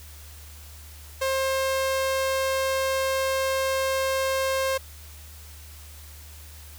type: tone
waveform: sawtooth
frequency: 532 Hz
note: C5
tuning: 29 cents sharp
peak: -19 dBFS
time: 1.21-4.78 s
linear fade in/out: 10 ms
effects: added 75 Hz sine -43 dBFS peak until 6.78 s + white hiss -48 dBFS RMS until 6.78 s